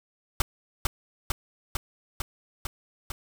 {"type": "noise with echo", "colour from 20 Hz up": "pink", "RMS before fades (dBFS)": -22, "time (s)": [0.4, 0.42], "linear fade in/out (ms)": 2, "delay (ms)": 450, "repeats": 6, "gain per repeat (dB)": -2, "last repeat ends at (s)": 3.12, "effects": []}